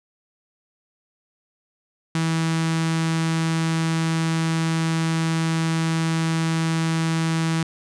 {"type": "tone with notch filter", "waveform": "sawtooth", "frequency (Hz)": 162.8, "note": "E3", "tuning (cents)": -21, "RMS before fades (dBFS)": -22, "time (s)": [2.15, 7.63], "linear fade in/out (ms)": 2, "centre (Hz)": 560, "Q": 1.1, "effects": ["resampled to 22050 Hz"]}